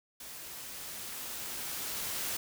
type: noise with level ramp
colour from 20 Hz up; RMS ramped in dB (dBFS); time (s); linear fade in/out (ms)
white; -46 to -35; 0.2-2.37; 5
effects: none